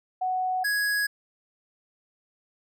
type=tone pair in turn; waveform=sine / square; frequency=742 / 1665.7 Hz; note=F#5 / G#6; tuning=+5 / +5 cents; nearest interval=octave + major second; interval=1400 cents; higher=second; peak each=-24 dBFS; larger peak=neither; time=0.21-0.64 / 0.64-1.07 s; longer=neither; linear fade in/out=10 ms; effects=none